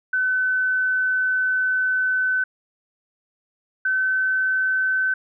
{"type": "tone pair in turn", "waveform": "sine", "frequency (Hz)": [1514, 1526.3], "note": ["F#6", "G6"], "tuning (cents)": [39, -47], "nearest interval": "unison", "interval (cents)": 14, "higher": "second", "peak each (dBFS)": -18, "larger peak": "neither", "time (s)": [[0.13, 2.44], [3.85, 5.14]], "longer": "first", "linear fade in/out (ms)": 5, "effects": []}